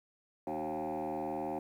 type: tone with frequency modulation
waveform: sine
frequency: 540 Hz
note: C#5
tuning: 45 cents flat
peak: -32 dBFS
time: 0.47-1.59 s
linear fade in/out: 2 ms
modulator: 79.3 Hz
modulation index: 3.9
effects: tanh soft clip ceiling -32 dBFS + 11-bit